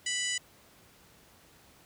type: harmonic tone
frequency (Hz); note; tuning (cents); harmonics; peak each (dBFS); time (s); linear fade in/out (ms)
987.8; B5; 0; 2 / 3 / 4 / 5 / 6 / 7 / 8 / 9; -35 / -35 / -44 / -41 / -44 / -35 / -42 / -42; 0.06-0.38; 5
effects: pink hiss -59 dBFS RMS until 1.85 s + high-pass 60 Hz 12 dB/octave